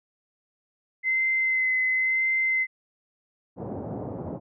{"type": "tone with vibrato", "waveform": "sine", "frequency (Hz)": 2057, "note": "C7", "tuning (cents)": -30, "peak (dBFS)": -21, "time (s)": [1.03, 2.67], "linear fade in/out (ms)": 50, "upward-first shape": "sine", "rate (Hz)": 0.95, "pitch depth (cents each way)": 16}
{"type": "band-pass noise", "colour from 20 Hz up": "pink", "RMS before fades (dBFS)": -34, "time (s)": [3.56, 4.4], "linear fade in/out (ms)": 50, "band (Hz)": [100, 750], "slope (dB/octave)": 24}
{"effects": []}